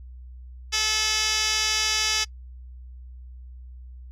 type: tone with band-pass filter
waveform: 10% pulse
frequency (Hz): 433.2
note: A4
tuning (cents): -27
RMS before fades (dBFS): -24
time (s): 0.72-2.25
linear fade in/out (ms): 20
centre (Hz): 4500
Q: 7.9
effects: noise-tail reverb RT60 0.1 s tail -25 dB re dry + added 62 Hz sine -39 dBFS peak until 4.11 s